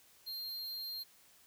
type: tone with amplitude modulation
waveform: square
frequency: 4198 Hz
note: C8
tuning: 5 cents sharp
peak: -39 dBFS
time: 0.26-1.04 s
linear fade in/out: 20 ms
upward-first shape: sine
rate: 224 Hz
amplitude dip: 30%
effects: white hiss -64 dBFS RMS until 1.46 s